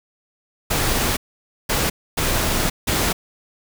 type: noise bursts at uneven times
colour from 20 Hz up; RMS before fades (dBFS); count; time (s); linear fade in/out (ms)
pink; -20; 4; 0.7-1.17 / 1.69-1.9 / 2.17-2.7 / 2.87-3.13; 10
effects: none